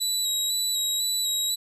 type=tone with vibrato; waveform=25% pulse; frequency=3897 Hz; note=B7; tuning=24 cents flat; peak=-19 dBFS; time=0-1.56 s; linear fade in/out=20 ms; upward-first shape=square; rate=2 Hz; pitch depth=27 cents each way; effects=none